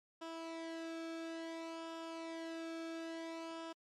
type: tone with flanger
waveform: sawtooth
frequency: 328.2 Hz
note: E4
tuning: 8 cents flat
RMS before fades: -45 dBFS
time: 0.21-3.73 s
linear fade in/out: 10 ms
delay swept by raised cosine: 0.47 to 1.02 ms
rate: 0.58 Hz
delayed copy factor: -0.6
effects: low-pass 6000 Hz 12 dB/octave + MP3 64 kbps